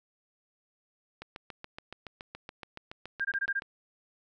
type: click train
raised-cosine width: 0.3 ms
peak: -25 dBFS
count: 18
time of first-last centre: 1.22-3.621 s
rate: 7.08 Hz
type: tone bursts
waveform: sine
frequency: 1600 Hz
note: G6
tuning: 35 cents sharp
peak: -27 dBFS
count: 6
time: 3.2-3.599 s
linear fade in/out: 10 ms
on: 49 ms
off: 21 ms
effects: none